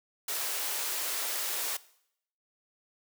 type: high-pass noise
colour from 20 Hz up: white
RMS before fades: -33 dBFS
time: 0.28-1.77 s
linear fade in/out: 5 ms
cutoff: 370 Hz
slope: 24 dB/octave
effects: noise-tail reverb RT60 0.7 s tail -19 dB re dry